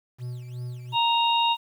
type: tone with tremolo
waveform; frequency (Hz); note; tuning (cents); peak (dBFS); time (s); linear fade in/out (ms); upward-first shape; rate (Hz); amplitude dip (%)
triangle; 123.47; B2; 0; -28; 0.18-0.97; 50; sine; 2.7; 55
type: harmonic tone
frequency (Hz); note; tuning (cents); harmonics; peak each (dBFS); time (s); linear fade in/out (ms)
932.3; A#5; 0; 1 / 3 / 4; -21 / -26 / -27; 0.92-1.57; 50
effects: 9-bit